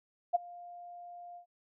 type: tone with ADSR envelope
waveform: sine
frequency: 702 Hz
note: F5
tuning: 9 cents sharp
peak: -21 dBFS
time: 0.33-1.46 s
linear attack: 22 ms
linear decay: 16 ms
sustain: -24 dB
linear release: 100 ms
effects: none